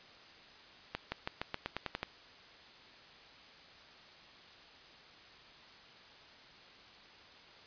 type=accelerating click train; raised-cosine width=0.3 ms; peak=-19 dBFS; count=10; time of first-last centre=0.95-2.031 s; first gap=170 ms; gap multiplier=0.91; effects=white hiss -56 dBFS RMS until 7.66 s + resampled to 11025 Hz